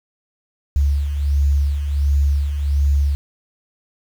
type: beating tone pair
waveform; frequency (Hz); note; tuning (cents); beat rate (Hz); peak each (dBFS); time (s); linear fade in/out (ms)
sine; 69.8 / 71.2; C#2 / C#2; +13 / +47; 1.4; -23 / -15; 0.76-3.15; 0
effects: 7-bit